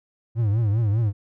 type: tone with vibrato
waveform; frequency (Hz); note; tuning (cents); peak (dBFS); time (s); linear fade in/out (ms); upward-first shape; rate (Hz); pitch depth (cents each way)
triangle; 108.6; A2; -22; -16; 0.35-1.13; 50; triangle; 5; 180
effects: none